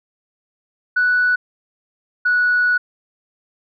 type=tone pair in turn; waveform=sine; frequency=1480 / 1469.8 Hz; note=F#6 / F#6; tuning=0 / -12 cents; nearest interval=unison; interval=12 cents; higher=first; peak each=-12 dBFS; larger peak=neither; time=0.96-1.36 / 2.25-2.78 s; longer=second; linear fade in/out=10 ms; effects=tanh soft clip ceiling -9 dBFS